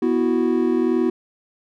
triangle chord, B suspended fourth, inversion none, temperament just, 246.9 / 329.3 / 370.4 Hz, B3 / E4 / F#4, 0 / -2 / +2 cents, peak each -19 dBFS, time 0.02-1.1 s, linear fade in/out 5 ms, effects none

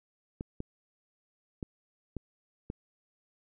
clicks, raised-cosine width 3 ms, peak -23 dBFS, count 5, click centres 0.409 / 0.604 / 1.628 / 2.167 / 2.701 s, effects none

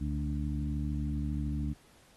harmonic tone with a mistuned harmonic, 72.9 Hz, D2, 12 cents flat, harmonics 1 / 2 / 3 / 4, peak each -33 / -36 / -38 / -39 dBFS, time 0-1.74 s, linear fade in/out 20 ms, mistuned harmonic 1, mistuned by -54 cents, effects pink hiss -62 dBFS RMS until 2.16 s + AAC 32 kbps

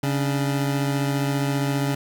25% pulse tone pair together, 138.59 / 292.1 Hz, C#3 / D4, 0 / -9 cents, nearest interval octave + minor second, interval 1291 cents, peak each -18 / -26 dBFS, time 0.03-1.95 s, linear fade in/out 5 ms, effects none

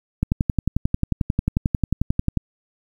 click train, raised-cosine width 5 ms, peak -6 dBFS, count 25, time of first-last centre 0.23-2.373 s, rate 11.2 Hz, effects 8-bit

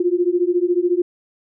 sine beating tone pair, 346.7 / 360.7 Hz, F4 / F#4, -13 / -44 cents, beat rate 14 Hz, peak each -18 dBFS, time 0-1.02 s, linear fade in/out 5 ms, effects none

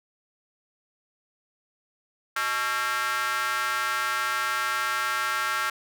square tone with high-pass filter, 123.47 Hz, B2, in tune, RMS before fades -27 dBFS, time 2.36-5.7 s, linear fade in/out 5 ms, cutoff 1400 Hz, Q 3.6, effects none

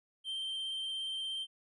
triangle tone with vibrato, 3136 Hz, G7, in tune, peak -34 dBFS, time 0.24-1.47 s, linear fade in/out 50 ms, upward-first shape sine, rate 17 Hz, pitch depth 14 cents each way, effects resampled to 24000 Hz

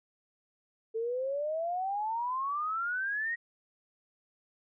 sine exponential sweep, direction up, 440 to 1904 Hz, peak -30 dBFS, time 0.94-3.36 s, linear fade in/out 20 ms, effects none

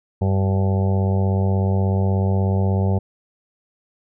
harmonic tone, 96.5 Hz, G2, 27 cents flat, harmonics 1 / 2 / 4 / 5 / 6 / 7 / 8 / 9, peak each -17 / -23 / -29 / -31 / -33 / -34 / -35 / -36 dBFS, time 0.21-2.99 s, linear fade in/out 10 ms, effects none

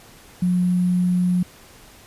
sine tone with sample-and-hold, 179.5 Hz, F3, 48 cents sharp, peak -16 dBFS, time 0.42-1.43 s, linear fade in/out 5 ms, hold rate 11025 Hz, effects pink hiss -47 dBFS RMS until 2.06 s + resampled to 32000 Hz

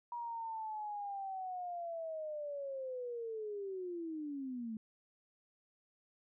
sine linear sweep, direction down, 959 to 214.7 Hz, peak -39 dBFS, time 0.12-4.77 s, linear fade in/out 2 ms, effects none

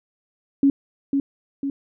sine tone with echo, 277.2 Hz, C#4, in tune, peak -12 dBFS, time 0.63-0.7 s, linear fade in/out 2 ms, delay 500 ms, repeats 2, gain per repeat -5 dB, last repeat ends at 1.7 s, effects none

